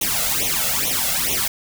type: noise with flanger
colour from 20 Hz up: white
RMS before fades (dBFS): -21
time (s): 0.01-1.48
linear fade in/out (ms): 5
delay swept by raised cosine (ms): 0.31 to 1.51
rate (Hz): 2.3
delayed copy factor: +0.95
effects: none